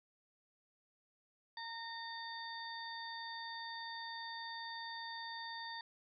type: harmonic tone with a mistuned harmonic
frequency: 919 Hz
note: A#5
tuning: 25 cents flat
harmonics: 1 / 2 / 4 / 5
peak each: -47 / -48 / -51 / -50 dBFS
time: 1.57-5.81 s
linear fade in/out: 2 ms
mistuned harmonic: 4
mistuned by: -25 cents
effects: none